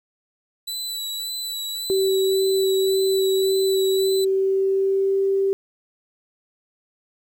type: tone with vibrato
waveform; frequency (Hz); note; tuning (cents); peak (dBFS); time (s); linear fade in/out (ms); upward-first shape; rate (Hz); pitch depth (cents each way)
sawtooth; 3958; B7; +3; -24; 0.67-4.25; 10; sine; 1.8; 24
type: tone with pitch glide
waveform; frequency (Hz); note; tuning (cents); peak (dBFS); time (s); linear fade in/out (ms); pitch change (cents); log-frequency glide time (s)
sine; 383.8 to 390.3; G4 to G4; -37 to -8; -17; 1.9-5.53; 0; +29; 4.17-5.21
effects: 9-bit